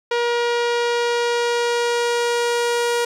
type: tone with low-pass filter sweep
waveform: sawtooth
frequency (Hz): 475.9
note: A#4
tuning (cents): +36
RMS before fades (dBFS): -20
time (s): 0.11-3.05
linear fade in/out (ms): 5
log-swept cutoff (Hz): 4100 to 10000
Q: 0.88
effects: 9-bit